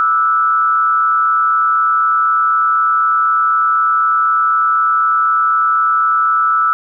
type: tone with frequency modulation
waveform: sine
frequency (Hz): 1314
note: E6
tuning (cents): -6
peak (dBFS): -10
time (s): 0-6.73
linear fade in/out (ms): 0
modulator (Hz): 136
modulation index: 0.6
effects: none